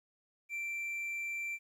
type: tone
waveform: triangle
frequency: 2349 Hz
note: D7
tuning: in tune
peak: -34 dBFS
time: 0.49-1.59 s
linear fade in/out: 50 ms
effects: 12-bit